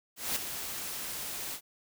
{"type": "noise with ADSR envelope", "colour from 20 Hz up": "white", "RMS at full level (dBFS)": -30, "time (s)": [0.16, 1.61], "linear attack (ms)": 200, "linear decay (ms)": 9, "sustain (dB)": -8, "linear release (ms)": 74, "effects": []}